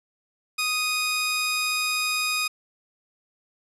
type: tone pair together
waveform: 15% pulse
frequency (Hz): 1244.5 / 2489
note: D#6 / D#7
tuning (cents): 0 / 0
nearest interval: octave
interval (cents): 1200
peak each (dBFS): -21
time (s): 0.58-2.48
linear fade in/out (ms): 10
effects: low-pass 12000 Hz 12 dB/octave